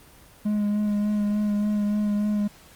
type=tone with vibrato; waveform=triangle; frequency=208.1 Hz; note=G#3; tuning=4 cents sharp; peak=-19 dBFS; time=0.45-2.48 s; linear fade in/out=10 ms; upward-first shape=sine; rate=3.4 Hz; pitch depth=19 cents each way; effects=pink hiss -51 dBFS RMS until 2.75 s + Opus 24 kbps